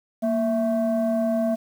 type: tone pair together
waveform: sine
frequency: 232.5 / 659.5 Hz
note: A#3 / E5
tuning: -4 / +1 cents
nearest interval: octave + tritone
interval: 1805 cents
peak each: -21 dBFS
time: 0.22-1.56 s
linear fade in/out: 20 ms
effects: tanh soft clip ceiling -16 dBFS + 8-bit